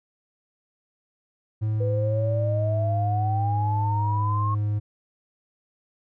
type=tone with pitch glide; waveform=triangle; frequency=108.2 to 104.64 Hz; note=A2 to G#2; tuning=-29 to +14 cents; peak=-20 dBFS; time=1.61-4.8 s; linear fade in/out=20 ms; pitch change=-57 cents; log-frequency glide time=2.38-2.91 s
type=exponential sweep; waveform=sine; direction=up; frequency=493.9 to 1092 Hz; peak=-26 dBFS; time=1.8-4.55 s; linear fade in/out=10 ms
effects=none